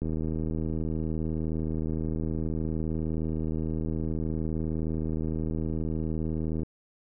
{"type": "click train", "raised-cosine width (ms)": 3, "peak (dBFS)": -19, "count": 526, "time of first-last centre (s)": [0.02, 6.632], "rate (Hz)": 79.4, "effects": []}